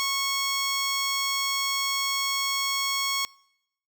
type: tone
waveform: 10% pulse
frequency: 1100 Hz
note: C#6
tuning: 14 cents flat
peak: -16 dBFS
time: 0-3.25 s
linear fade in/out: 0 ms
effects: noise-tail reverb RT60 0.8 s tail -25 dB re dry